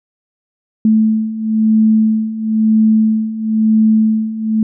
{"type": "beating tone pair", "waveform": "sine", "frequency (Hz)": [218.1, 219.1], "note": ["A3", "A3"], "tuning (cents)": [-15, -7], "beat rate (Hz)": 1, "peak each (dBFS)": [-15, -11], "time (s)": [0.85, 4.63], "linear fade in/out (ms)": 2, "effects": []}